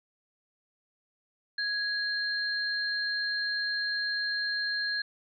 sine tone pair together, 1661.2 / 4186 Hz, G#6 / C8, 0 / 0 cents, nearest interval octave + major third, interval 1600 cents, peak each -30 / -32 dBFS, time 1.58-5.02 s, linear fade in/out 5 ms, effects none

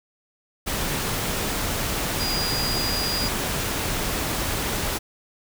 sine tone in noise, 4862 Hz, D#8, 41 cents flat, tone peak -26 dBFS, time 2.19-3.29 s, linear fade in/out 20 ms, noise pink, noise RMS -26 dBFS, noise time 0.66-4.99 s, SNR -3 dB, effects none

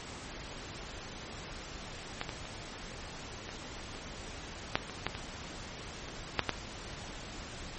clicks, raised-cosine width 0.3 ms, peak -16 / -20 / -27 / -25 / -29 / -9 / -24 / -13 / -21 / -28 / -8 / -11 dBFS, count 12, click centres 2.214 / 2.292 / 2.454 / 3.491 / 3.95 / 4.755 / 4.897 / 5.066 / 5.151 / 6.086 / 6.393 / 6.493 s, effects pink hiss -44 dBFS RMS until 7.78 s + MP3 32 kbps

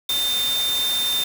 sine tone in noise, 3600 Hz, A7, 39 cents sharp, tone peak -20 dBFS, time 0.09-1.24 s, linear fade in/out 5 ms, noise white, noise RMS -28 dBFS, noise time 0.09-1.24 s, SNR +5 dB, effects none

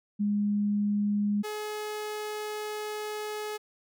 sine / sawtooth tone pair in turn, 205.9 / 423.9 Hz, G#3 / G#4, -15 / +35 cents, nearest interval octave + minor second, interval 1250 cents, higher second, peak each -24 / -29 dBFS, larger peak first, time 0.19-1.43 / 1.43-3.58 s, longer second, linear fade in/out 20 ms, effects none

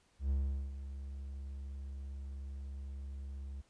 triangle tone with ADSR envelope, 68.5 Hz, C#2, 20 cents flat, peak -27 dBFS, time 0.19-3.62 s, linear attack 110 ms, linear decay 410 ms, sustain -12 dB, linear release 17 ms, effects pink hiss -71 dBFS RMS until 3.69 s + resampled to 22050 Hz

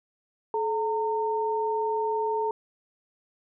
sine tone pair together, 431.1 / 913.5 Hz, A4 / A#5, -35 / -35 cents, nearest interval octave + minor second, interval 1300 cents, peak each -27 dBFS, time 0.54-2.51 s, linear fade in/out 2 ms, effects none

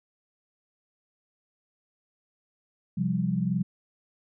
sine chord, C suspended fourth, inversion none, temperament just, 130.81 / 174.42 / 196.22 Hz, C3 / F3 / G3, 0 / -2 / +2 cents, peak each -31 / -27 / -28 dBFS, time 2.97-3.63 s, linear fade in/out 10 ms, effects none

